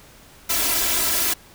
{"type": "noise with comb filter", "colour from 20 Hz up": "white", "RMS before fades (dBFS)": -21, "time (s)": [0.49, 1.34], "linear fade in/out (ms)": 10, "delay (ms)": 3, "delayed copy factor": 1, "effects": ["pink hiss -48 dBFS RMS until 1.54 s"]}